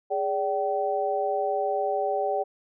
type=tone cluster; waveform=sine; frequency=413 / 580 / 769 Hz; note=G#4 / D5 / G5; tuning=-10 / -22 / -33 cents; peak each=-29 / -28 / -27 dBFS; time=0.1-2.44 s; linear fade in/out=20 ms; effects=none